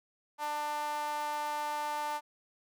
sawtooth tone with high-pass filter, 297.4 Hz, D4, 22 cents sharp, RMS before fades -35 dBFS, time 0.38-2.21 s, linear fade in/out 50 ms, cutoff 860 Hz, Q 4.5, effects none

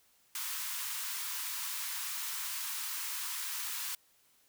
white high-pass noise, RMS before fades -38 dBFS, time 0.35-3.95 s, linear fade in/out 2 ms, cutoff 890 Hz, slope 96 dB/octave, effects white hiss -68 dBFS RMS until 4.48 s

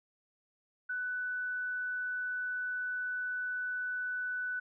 sine tone, 1492 Hz, F#6, 14 cents sharp, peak -33 dBFS, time 0.89-4.6 s, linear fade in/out 10 ms, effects none

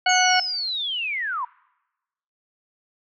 harmonic tone, 735 Hz, F#5, 12 cents flat, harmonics 1 / 2 / 3 / 4 / 6, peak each -19 / -22 / -24 / -25 / -27 dBFS, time 0.06-0.4 s, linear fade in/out 5 ms
sine linear sweep, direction down, 6600 to 927 Hz, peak -24 dBFS, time 0.09-1.45 s, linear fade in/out 5 ms
effects noise-tail reverb RT60 1.0 s tail -25 dB re dry

